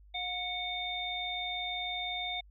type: tone cluster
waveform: sine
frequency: 721 / 2222 / 3623 Hz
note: F#5 / C#7 / A7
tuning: -45 / +4 / +50 cents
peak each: -39 / -39 / -36 dBFS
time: 0.14-2.41 s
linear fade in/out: 10 ms
effects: added 50 Hz sine -54 dBFS peak until 2.5 s